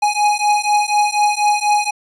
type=beating tone pair; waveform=square; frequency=830.6 / 834.7 Hz; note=G#5 / G#5; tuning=0 / +9 cents; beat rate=4.1 Hz; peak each=-17 dBFS; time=0.02-1.91 s; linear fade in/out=10 ms; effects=resampled to 24000 Hz